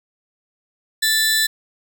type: tone pair together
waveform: sawtooth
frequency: 1760 / 3988 Hz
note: A6 / B7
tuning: 0 / +16 cents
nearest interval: octave + major second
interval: 1416 cents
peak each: -15 dBFS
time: 1.02-1.47 s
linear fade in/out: 10 ms
effects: none